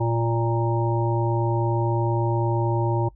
harmonic tone, 116.1 Hz, A#2, 7 cents flat, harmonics 1 / 3 / 5 / 7 / 8, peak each -22 / -26 / -31 / -32 / -29 dBFS, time 0-3.09 s, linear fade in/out 10 ms, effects noise-tail reverb RT60 0.1 s tail -22 dB re dry + added 50 Hz sine -47 dBFS peak until 3.15 s

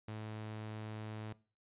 sawtooth tone, 108.3 Hz, A2, 27 cents flat, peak -38 dBFS, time 0.08-1.33 s, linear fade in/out 5 ms, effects noise-tail reverb RT60 0.4 s tail -21 dB re dry + resampled to 8000 Hz

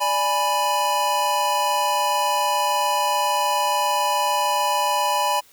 square chord, G# diminished, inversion second, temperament equal, 587.3 / 830.6 / 987.8 Hz, D5 / G#5 / B5, 0 / 0 / 0 cents, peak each -28 / -24 / -22 dBFS, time 0-5.41 s, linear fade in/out 20 ms, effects white hiss -53 dBFS RMS until 5.52 s

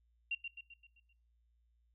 sine tone with echo, 2763 Hz, F7, 19 cents flat, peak -33 dBFS, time 0.31-0.35 s, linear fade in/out 5 ms, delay 130 ms, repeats 6, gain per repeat -6 dB, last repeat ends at 1.13 s, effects noise-tail reverb RT60 0.5 s tail -23 dB re dry + added 58 Hz sine -70 dBFS peak until 1.94 s

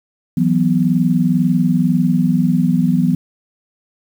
sine chord, E suspended second, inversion none, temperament equal, 164.81 / 185 / 246.9 Hz, E3 / F#3 / B3, 0 / 0 / 0 cents, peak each -16 dBFS, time 0.37-3.15 s, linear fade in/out 5 ms, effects 7-bit

